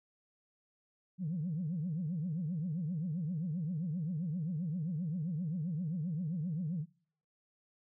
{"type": "tone with vibrato", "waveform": "sine", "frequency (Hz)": 166.1, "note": "E3", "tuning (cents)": 13, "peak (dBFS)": -32, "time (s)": [1.18, 6.86], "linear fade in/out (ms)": 50, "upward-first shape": "triangle", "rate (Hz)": 7.6, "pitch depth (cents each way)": 270, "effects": ["noise-tail reverb RT60 0.6 s tail -26 dB re dry", "tanh soft clip ceiling -29 dBFS"]}